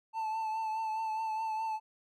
triangle tone with vibrato, 881 Hz, A5, 2 cents sharp, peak -30 dBFS, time 0.13-1.8 s, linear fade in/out 50 ms, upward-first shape triangle, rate 4.8 Hz, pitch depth 34 cents each way, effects none

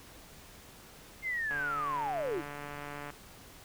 sine linear sweep, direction down, 2130 to 277.2 Hz, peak -31 dBFS, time 1.22-2.43 s, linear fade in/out 50 ms
click train, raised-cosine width 0.5 ms, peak -27 dBFS, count 232, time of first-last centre 1.51-3.103 s, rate 145 Hz
effects pink hiss -53 dBFS RMS until 3.64 s

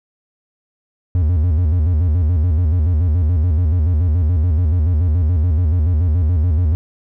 triangle tone with vibrato, 82.41 Hz, E2, in tune, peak -10 dBFS, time 1.15-6.75 s, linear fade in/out 0 ms, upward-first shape square, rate 7 Hz, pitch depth 140 cents each way, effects none

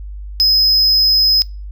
triangle tone, 5080 Hz, D#8, 35 cents sharp, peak -7 dBFS, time 0.4-1.42 s, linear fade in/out 0 ms, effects noise-tail reverb RT60 0.3 s tail -24 dB re dry + added 50 Hz sine -26 dBFS peak until 1.71 s

